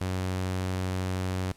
sawtooth tone, 92.8 Hz, F#2, 6 cents sharp, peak -24 dBFS, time 0.01-1.52 s, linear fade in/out 0 ms, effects pink hiss -58 dBFS RMS until 1.56 s + low-pass 12000 Hz 12 dB/octave

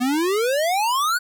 square exponential sweep, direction up, 240 to 1509 Hz, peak -19 dBFS, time 0-1.19 s, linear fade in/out 20 ms, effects none

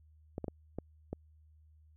clicks, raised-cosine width 2 ms, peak -24 dBFS, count 5, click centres 0.381 / 0.443 / 0.482 / 0.786 / 1.13 s, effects added 77 Hz sine -59 dBFS peak until 1.96 s

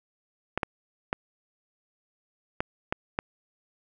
clicks, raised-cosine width 0.5 ms, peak -11 dBFS, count 6, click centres 0.576 / 0.632 / 1.129 / 2.605 / 2.925 / 3.189 s, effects none

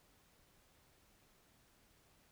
silence, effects pink hiss -70 dBFS RMS until 2.31 s

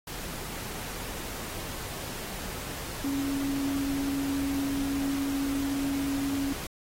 sine tone in noise, 277.2 Hz, C#4, in tune, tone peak -27 dBFS, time 3.04-6.53 s, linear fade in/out 5 ms, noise pink, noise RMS -38 dBFS, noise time 0.07-6.67 s, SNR +8 dB, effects AAC 48 kbps

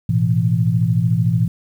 sine chord, A suspended second, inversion none, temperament equal with one note detuned, 110 / 123.47 / 167.5 Hz, A2 / B2 / E3, 0 / 0 / +28 cents, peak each -18 dBFS, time 0.09-1.48 s, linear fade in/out 5 ms, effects 8-bit

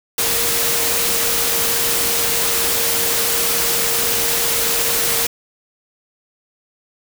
sine tone in noise, 465.7 Hz, A#4, 2 cents flat, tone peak -28 dBFS, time 0.18-5.27 s, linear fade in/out 5 ms, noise white, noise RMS -18 dBFS, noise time 0.18-5.27 s, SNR -13 dB, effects none

